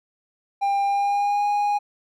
triangle tone with pitch glide, 798 to 822.8 Hz, G5 to G#5, +31 to -16 cents, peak -17 dBFS, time 0.61-1.79 s, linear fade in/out 20 ms, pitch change +53 cents, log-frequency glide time 0.85-1.46 s, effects none

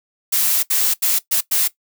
blue noise bursts at uneven times, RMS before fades -17 dBFS, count 5, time 0.32-0.63 / 0.7-0.94 / 1.02-1.19 / 1.31-1.41 / 1.51-1.68 s, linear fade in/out 10 ms, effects noise-tail reverb RT60 0.1 s tail -17 dB re dry

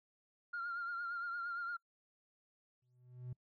sine tone with vibrato, 1396.9 Hz, F6, in tune, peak -37 dBFS, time 0.53-1.77 s, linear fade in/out 10 ms, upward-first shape triangle, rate 8.7 Hz, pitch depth 51 cents each way
triangle tone with exponential growth, 124.6 Hz, B2, 16 cents sharp, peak -37 dBFS, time 2.82-3.33 s, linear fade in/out 5 ms, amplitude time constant 110 ms
effects noise-tail reverb RT60 0.1 s tail -26 dB re dry + tanh soft clip ceiling -35 dBFS

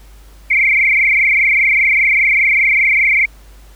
sine tone with frequency modulation, 2217 Hz, C#7, in tune, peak -9 dBFS, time 0.5-3.26 s, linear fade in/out 10 ms, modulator 25 Hz, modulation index 5.8, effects added 50 Hz sine -38 dBFS peak until 3.75 s + pink hiss -48 dBFS RMS until 3.75 s

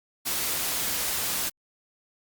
white noise, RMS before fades -28 dBFS, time 0.25-1.5 s, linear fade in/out 20 ms, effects Opus 48 kbps

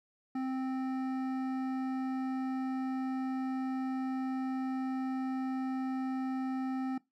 sine tone with hard clipping, 261.6 Hz, C4, in tune, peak -34 dBFS, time 0.35-6.98 s, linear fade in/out 5 ms, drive 12 dB, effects noise-tail reverb RT60 0.2 s tail -21 dB re dry

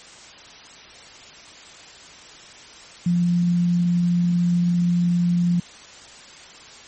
sine tone, 174.61 Hz, F3, in tune, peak -16 dBFS, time 3.06-5.6 s, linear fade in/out 5 ms, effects white hiss -43 dBFS RMS until 6.87 s + MP3 32 kbps

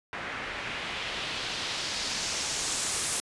white noise with low-pass filter sweep, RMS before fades -33 dBFS, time 0.13-3.2 s, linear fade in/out 0 ms, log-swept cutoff 1800 to 9600 Hz, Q 1.5, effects resampled to 24000 Hz

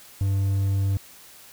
triangle tone, 98 Hz, G2, in tune, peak -18 dBFS, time 0.21-0.97 s, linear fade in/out 0 ms, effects white hiss -48 dBFS RMS until 1.52 s

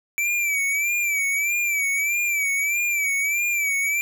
square tone with vibrato, 2314 Hz, D7, 26 cents flat, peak -21 dBFS, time 0.18-4.01 s, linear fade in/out 0 ms, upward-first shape sine, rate 1.6 Hz, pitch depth 74 cents each way, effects none

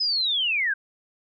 sine linear sweep, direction down, 5130 to 1524 Hz, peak -21 dBFS, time 0-0.74 s, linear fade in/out 10 ms, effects none

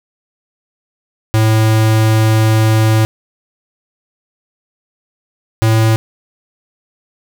square tone pair in turn, 110 / 111.28 Hz, A2 / A2, 0 / +20 cents, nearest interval unison, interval 20 cents, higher second, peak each -9 dBFS, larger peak neither, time 1.34-3.05 / 5.62-5.96 s, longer first, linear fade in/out 0 ms, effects none

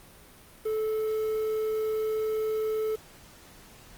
triangle tone with quantisation, 435.3 Hz, A4, 19 cents flat, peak -24 dBFS, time 0.65-2.96 s, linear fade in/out 10 ms, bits 8, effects pink hiss -52 dBFS RMS until 3.97 s + Opus 32 kbps

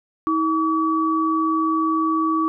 sine tone pair together, 320.3 / 1141.4 Hz, E4 / D6, -50 / -50 cents, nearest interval octave + minor seventh, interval 2200 cents, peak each -20 dBFS, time 0.27-2.48 s, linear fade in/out 0 ms, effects none

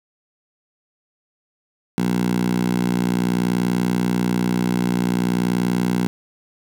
10% pulse tone with high-pass filter, 60.5 Hz, B1, 35 cents flat, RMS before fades -20 dBFS, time 1.98-6.07 s, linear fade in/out 0 ms, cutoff 180 Hz, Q 2.7, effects none

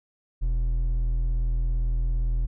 sine tone with hard clipping, 41.2 Hz, E1, in tune, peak -23 dBFS, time 0.41-2.47 s, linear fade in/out 20 ms, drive 5 dB, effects none

